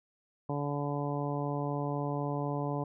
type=harmonic tone; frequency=144 Hz; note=D3; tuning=34 cents flat; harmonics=1 / 2 / 3 / 4 / 5 / 6 / 7; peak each=-34 / -37 / -39 / -40 / -41 / -42 / -42 dBFS; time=0.49-2.84 s; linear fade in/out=5 ms; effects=none